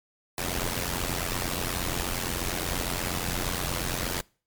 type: noise with amplitude modulation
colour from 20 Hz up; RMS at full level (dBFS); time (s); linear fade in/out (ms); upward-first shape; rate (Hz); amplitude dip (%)
pink; -26; 0.38-4.21; 0; sine; 88.5; 85
effects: noise-tail reverb RT60 0.4 s tail -25 dB re dry + MP3 96 kbps